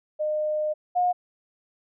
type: tone pair in turn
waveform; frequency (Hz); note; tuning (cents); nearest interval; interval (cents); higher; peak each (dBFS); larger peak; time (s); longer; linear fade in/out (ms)
sine; 610 / 718.2; D#5 / F5; -34 / +48; minor third; 282; second; -23 / -19; second; 0.19-0.74 / 0.95-1.13; first; 20
effects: none